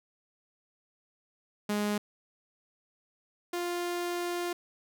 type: tone pair in turn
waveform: sawtooth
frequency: 207.7 / 350.1 Hz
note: G#3 / F4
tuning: 0 / +4 cents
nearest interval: major sixth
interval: 904 cents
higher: second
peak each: -24 / -27 dBFS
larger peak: first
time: 1.69-1.98 / 3.53-4.53 s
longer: second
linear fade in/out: 5 ms
effects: none